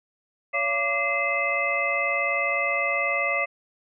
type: tone cluster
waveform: sine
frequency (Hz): 563 / 682 / 1170 / 2065 / 2592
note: C#5 / F5 / D6 / C7 / E7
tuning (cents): +27 / -41 / -7 / -23 / -30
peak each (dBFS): -30 / -31 / -30 / -25 / -29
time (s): 0.53-3.46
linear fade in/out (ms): 20
effects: none